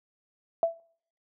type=tone with exponential decay; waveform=sine; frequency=666 Hz; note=E5; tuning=18 cents sharp; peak=-17 dBFS; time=0.63-0.8 s; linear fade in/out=1 ms; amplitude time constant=35 ms; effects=noise-tail reverb RT60 0.6 s tail -26 dB re dry